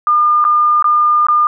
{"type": "tone with dropouts", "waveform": "sine", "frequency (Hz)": 1208, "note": "D6", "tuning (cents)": 48, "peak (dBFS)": -8, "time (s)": [0.07, 1.47], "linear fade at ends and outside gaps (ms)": 1, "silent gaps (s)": [[0.442, 0.45], [0.825, 0.843], [1.268, 1.285]], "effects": []}